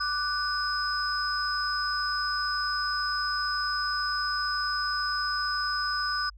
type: tone cluster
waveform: sine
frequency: 1176 / 1491 / 5060 Hz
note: D6 / F#6 / D#8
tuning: +2 / +13 / +28 cents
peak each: -30 dBFS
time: 0-6.3 s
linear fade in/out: 10 ms
effects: tanh soft clip ceiling -18 dBFS + added 50 Hz sine -46 dBFS peak until 6.37 s